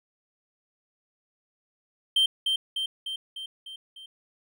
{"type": "tone with echo", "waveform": "triangle", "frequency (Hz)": 3136, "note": "G7", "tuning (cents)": 0, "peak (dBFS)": -17, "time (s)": [2.16, 2.26], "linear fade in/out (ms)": 5, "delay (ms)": 300, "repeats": 6, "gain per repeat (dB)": -4, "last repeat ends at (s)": 4.06, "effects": []}